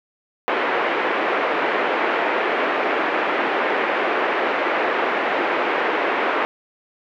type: band-pass noise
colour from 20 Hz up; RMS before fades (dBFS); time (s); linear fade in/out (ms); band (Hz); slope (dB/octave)
pink; -21; 0.48-6.45; 0; 340 to 2400; 24
effects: none